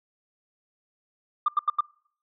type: tone bursts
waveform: sine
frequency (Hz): 1197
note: D6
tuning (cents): +33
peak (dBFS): -17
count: 4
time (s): 1.46-1.808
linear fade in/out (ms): 5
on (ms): 24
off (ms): 84
effects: noise-tail reverb RT60 0.6 s tail -26 dB re dry + tanh soft clip ceiling -14 dBFS